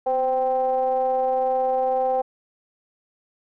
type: ring-modulated tone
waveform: triangle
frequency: 132 Hz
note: C3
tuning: 16 cents sharp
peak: -14 dBFS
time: 0.06-2.22 s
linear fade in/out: 10 ms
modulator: 649 Hz
effects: none

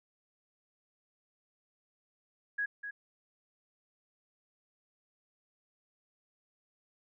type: tone with echo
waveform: sine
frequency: 1661.2 Hz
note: G#6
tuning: in tune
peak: -30 dBFS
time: 2.58-2.66 s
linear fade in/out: 10 ms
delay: 250 ms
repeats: 1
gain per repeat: -8 dB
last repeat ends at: 2.91 s
effects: none

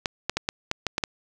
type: clicks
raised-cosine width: 0.2 ms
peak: -7 dBFS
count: 8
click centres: 0.058 / 0.296 / 0.37 / 0.489 / 0.714 / 0.867 / 0.981 / 1.038 s
effects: none

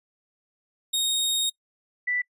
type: tone pair in turn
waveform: sawtooth / sine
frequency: 3729 / 1975.4 Hz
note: A#7 / B6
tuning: 0 / 0 cents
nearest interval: major seventh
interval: 1100 cents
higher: first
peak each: -19 / -23 dBFS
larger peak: first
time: 0.93-1.5 / 2.07-2.22 s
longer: first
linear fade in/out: 10 ms
effects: noise-tail reverb RT60 0.1 s tail -26 dB re dry + resampled to 32000 Hz

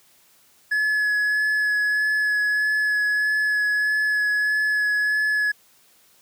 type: tone with vibrato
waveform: triangle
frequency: 1700 Hz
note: G#6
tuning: 40 cents sharp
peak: -17 dBFS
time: 0.71-5.52 s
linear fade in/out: 10 ms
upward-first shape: sine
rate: 1.6 Hz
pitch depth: 12 cents each way
effects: white hiss -57 dBFS RMS until 6.21 s + high-pass 60 Hz 12 dB/octave

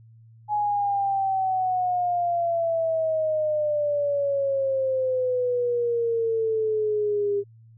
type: exponential sweep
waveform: sine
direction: down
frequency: 842 to 401 Hz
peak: -21 dBFS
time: 0.48-7.44 s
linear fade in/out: 50 ms
effects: added 113 Hz sine -48 dBFS peak until 7.77 s

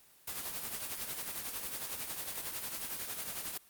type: noise with tremolo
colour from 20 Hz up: white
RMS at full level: -37 dBFS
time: 0.27-3.58 s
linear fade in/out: 10 ms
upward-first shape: triangle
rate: 11 Hz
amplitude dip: 60%
effects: white hiss -62 dBFS RMS until 3.69 s + Opus 24 kbps

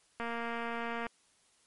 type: click train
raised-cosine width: 0.5 ms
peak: -23 dBFS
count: 203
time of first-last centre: 0.2-1.067 s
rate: 233 Hz
effects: white hiss -68 dBFS RMS until 1.66 s + MP3 48 kbps

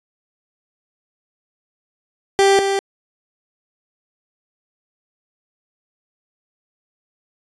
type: tone pair in turn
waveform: 30% pulse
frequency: 393.1 / 393.1 Hz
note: G4 / G4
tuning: +5 / +5 cents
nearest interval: unison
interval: 0 cents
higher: neither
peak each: -8 / -14 dBFS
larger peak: first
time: 2.39-2.59 / 2.59-2.79 s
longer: neither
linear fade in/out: 0 ms
effects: resampled to 22050 Hz

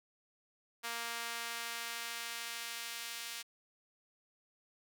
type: tone with high-pass filter sweep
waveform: sawtooth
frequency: 233.1 Hz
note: A#3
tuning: in tune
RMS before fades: -42 dBFS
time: 0.83-3.43 s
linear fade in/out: 20 ms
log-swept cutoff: 1200 to 2700 Hz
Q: 0.74
effects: none

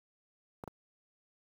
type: clicks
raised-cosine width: 1 ms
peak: -27 dBFS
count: 2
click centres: 0.638 / 0.677 s
effects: high-pass 60 Hz 12 dB/octave + 9-bit

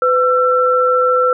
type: tone pair together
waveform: sine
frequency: 503.1 / 1343 Hz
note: B4 / E6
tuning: +32 / +32 cents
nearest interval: octave + perfect fourth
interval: 1700 cents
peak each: -13 / -13 dBFS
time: 0.02-1.33 s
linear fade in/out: 2 ms
effects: none

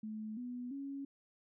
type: tone with pitch steps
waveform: sine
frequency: 216.3 / 246.2 / 276.8 Hz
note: A3 / B3 / C#4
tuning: -29 / -5 / -2 cents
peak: -40 dBFS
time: 0.03-1.05 s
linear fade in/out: 5 ms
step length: 340 ms
effects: none

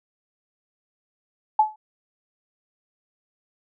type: tone with exponential decay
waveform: sine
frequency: 860 Hz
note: A5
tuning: 40 cents flat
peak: -10 dBFS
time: 1.59-1.76 s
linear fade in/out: 5 ms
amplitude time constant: 36 ms
effects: none

